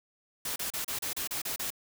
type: noise bursts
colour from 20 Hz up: white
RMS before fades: -34 dBFS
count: 9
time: 0.45-1.704 s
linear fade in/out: 5 ms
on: 110 ms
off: 33 ms
effects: none